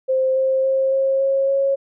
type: tone with pitch steps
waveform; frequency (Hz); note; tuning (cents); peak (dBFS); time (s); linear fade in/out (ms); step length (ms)
sine; 523.3 / 528.2 / 533.1 / 538 / 543 / 548; C5 / C5 / C5 / C5 / C#5 / C#5; 0 / +16 / +32 / +48 / -36 / -20; -15; 0.08-1.76; 20; 280
effects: none